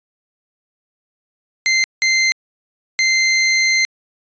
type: tone bursts at uneven times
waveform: sawtooth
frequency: 2080 Hz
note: C7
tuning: 11 cents flat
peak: -9 dBFS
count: 3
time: 1.66-1.84 / 2.02-2.32 / 2.99-3.85 s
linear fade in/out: 0 ms
effects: resampled to 16000 Hz